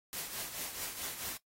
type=noise with tremolo; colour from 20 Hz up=white; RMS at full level=-38 dBFS; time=0.13-1.37 s; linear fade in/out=0 ms; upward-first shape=triangle; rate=4.6 Hz; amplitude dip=65%; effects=noise-tail reverb RT60 0.1 s tail -18 dB re dry + AAC 48 kbps